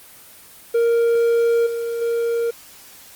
triangle tone with level steps, 466.2 Hz, A#4, in tune, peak -12 / -20 / -16 dBFS, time 0.74-2.51 s, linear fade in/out 10 ms, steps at 1.66 / 2.01 s, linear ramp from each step 10 ms, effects white hiss -44 dBFS RMS until 3.15 s + Opus 24 kbps

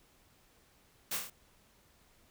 white noise with echo, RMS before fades -36 dBFS, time 1.11-1.17 s, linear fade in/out 5 ms, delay 26 ms, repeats 5, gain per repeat -3 dB, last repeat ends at 1.3 s, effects pink hiss -66 dBFS RMS until 2.3 s

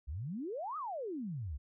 sine exponential two-way sweep, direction up then down, 62 to 1300 to 62 Hz, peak -37 dBFS, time 0.07-1.58 s, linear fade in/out 20 ms, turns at 0.77 s, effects none

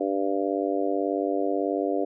harmonic tone, 98.3 Hz, G2, 5 cents sharp, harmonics 3 / 4 / 5 / 6 / 7, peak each -28 / -29 / -30 / -31 / -31 dBFS, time 0-2.05 s, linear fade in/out 10 ms, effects none

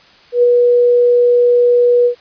sine tone with ADSR envelope, 485.2 Hz, B4, 31 cents flat, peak -5 dBFS, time 0.32-2.15 s, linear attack 110 ms, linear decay 13 ms, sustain -2 dB, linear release 93 ms, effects white hiss -45 dBFS RMS until 2.2 s + resampled to 11025 Hz

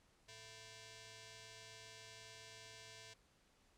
5% pulse ring-modulated tone, 554.4 Hz, C#5, in tune, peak -40 dBFS, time 0.28-3.14 s, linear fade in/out 10 ms, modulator 1220 Hz, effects pink hiss -73 dBFS RMS until 3.77 s + low-pass 9000 Hz 12 dB/octave

